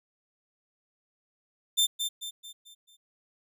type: tone with echo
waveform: sawtooth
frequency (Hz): 3576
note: A7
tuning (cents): +27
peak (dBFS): -18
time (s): 1.77-1.87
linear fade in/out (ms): 20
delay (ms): 220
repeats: 5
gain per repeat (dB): -7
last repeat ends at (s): 2.97
effects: none